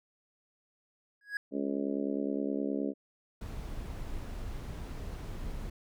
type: tone with exponential growth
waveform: triangle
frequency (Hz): 1661.2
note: G#6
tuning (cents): 0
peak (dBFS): -26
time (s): 1.21-1.37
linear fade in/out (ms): 2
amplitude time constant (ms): 33
type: harmonic tone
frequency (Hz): 69.6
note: C#2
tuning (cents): +8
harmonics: 3 / 4 / 5 / 6 / 7 / 8 / 9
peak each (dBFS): -37 / -33 / -40 / -38 / -44 / -42 / -45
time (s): 1.51-2.94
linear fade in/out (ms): 50
type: noise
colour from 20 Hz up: brown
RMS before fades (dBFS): -39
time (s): 3.41-5.7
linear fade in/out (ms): 5
effects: none